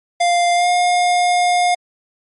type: tone with pitch glide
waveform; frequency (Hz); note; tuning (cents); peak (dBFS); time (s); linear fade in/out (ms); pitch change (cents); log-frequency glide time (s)
square; 698.5 to 712.4; F5 to F5; 0 to +34; -13; 0.2-1.75; 10; +34; 0.54-0.68
effects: MP3 48 kbps